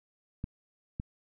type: clicks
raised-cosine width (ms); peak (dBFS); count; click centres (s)
5; -22; 2; 0.441 / 0.999
effects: none